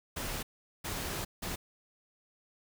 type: noise bursts at uneven times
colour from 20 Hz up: pink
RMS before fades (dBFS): -37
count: 3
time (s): 0.16-0.43 / 0.84-1.25 / 1.42-1.56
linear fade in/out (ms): 10
effects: none